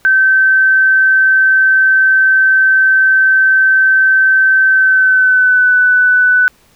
sine tone with pitch glide, 1544 to 1495.7 Hz, G6 to F#6, -27 to +18 cents, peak -6 dBFS, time 0.05-6.48 s, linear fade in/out 0 ms, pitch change -55 cents, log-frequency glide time 4.68-5.73 s, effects pink hiss -50 dBFS RMS until 6.75 s

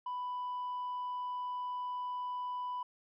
triangle tone with tanh clipping, 992 Hz, B5, 7 cents sharp, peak -36 dBFS, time 0.06-2.83 s, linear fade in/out 5 ms, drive 6 dB, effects none

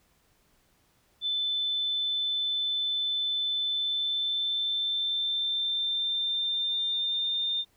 sine tone with pitch glide, 3520 to 3613 Hz, A7 to A7, 0 to +45 cents, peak -26 dBFS, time 1.21-7.65 s, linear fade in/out 50 ms, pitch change +45 cents, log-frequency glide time 3.64-7.37 s, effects pink hiss -67 dBFS RMS until 7.76 s

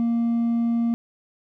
sine tone with hard clipping, 233.1 Hz, A#3, in tune, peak -20 dBFS, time 0-0.94 s, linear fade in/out 0 ms, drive 2 dB, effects none

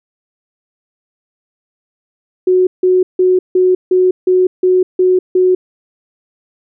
sine tone bursts, 367.9 Hz, F#4, 10 cents flat, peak -7 dBFS, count 9, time 2.47-5.55 s, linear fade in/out 5 ms, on 200 ms, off 160 ms, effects none

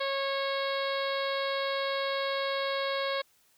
harmonic tone, 548 Hz, C#5, 20 cents flat, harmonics 1 / 2 / 3 / 4 / 5 / 6 / 7 / 8 / 9, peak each -31 / -35 / -38 / -39 / -46 / -41 / -40 / -42 / -51 dBFS, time 0-3.22 s, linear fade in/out 10 ms, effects white hiss -66 dBFS RMS until 3.57 s

